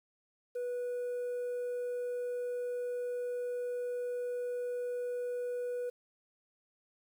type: tone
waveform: sine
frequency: 490 Hz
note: B4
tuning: 14 cents flat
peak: -31 dBFS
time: 0.55-5.9 s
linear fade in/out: 10 ms
effects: tanh soft clip ceiling -33 dBFS + 10-bit